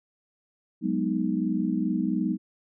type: chord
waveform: sine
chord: G# minor seventh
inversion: third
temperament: equal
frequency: 185 / 207.7 / 246.9 / 311.1 Hz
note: F#3 / G#3 / B3 / D#4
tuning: 0 / 0 / 0 / 0 cents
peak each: -29 dBFS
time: 0.81-2.38 s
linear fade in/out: 50 ms
effects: none